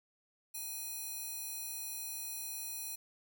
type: tone with high-pass filter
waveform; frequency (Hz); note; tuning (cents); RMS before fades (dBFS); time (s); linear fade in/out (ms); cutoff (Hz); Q
square; 830.6; G#5; 0; -42; 0.54-2.96; 10; 8000; 0.53
effects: none